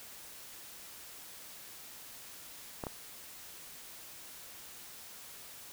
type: clicks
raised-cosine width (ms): 1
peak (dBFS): -23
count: 2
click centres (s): 2.838 / 2.868
effects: white hiss -50 dBFS RMS until 5.72 s